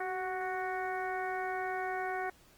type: harmonic tone with a mistuned harmonic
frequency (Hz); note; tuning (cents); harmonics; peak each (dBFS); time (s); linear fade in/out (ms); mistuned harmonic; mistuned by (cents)
370; F#4; 0; 1 / 2 / 3 / 4 / 5 / 6; -39 / -36 / -44 / -41 / -43 / -47; 0-2.3; 5; 1; +38
effects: pink hiss -62 dBFS RMS until 2.57 s + Opus 24 kbps